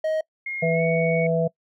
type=tone; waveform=triangle; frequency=629 Hz; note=D#5; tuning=19 cents sharp; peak=-19 dBFS; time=0.04-0.21 s; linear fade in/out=5 ms
type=tone with pitch glide; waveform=sine; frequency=2141 to 2227 Hz; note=C7 to C#7; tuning=+39 to +7 cents; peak=-27 dBFS; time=0.46-1.27 s; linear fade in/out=5 ms; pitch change=+68 cents; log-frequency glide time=0.72-0.83 s
type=harmonic tone; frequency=164.81 Hz; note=E3; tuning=in tune; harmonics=1 / 3 / 4; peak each=-23 / -23 / -23 dBFS; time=0.62-1.48 s; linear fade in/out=10 ms
effects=noise-tail reverb RT60 0.1 s tail -24 dB re dry